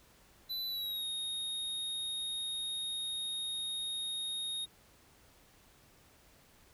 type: tone with pitch glide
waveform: square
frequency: 3993 to 3726 Hz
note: B7 to A#7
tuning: +18 to -2 cents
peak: -36 dBFS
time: 0.49-4.66 s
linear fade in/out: 20 ms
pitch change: -120 cents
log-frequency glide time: 0.67-1.06 s
effects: pink hiss -63 dBFS RMS until 6.73 s